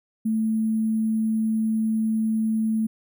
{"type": "tone with sample-and-hold", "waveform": "sine", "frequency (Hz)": 220, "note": "A3", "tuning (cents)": 0, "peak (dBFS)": -20, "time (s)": [0.25, 2.87], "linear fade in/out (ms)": 10, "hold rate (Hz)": 11025, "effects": []}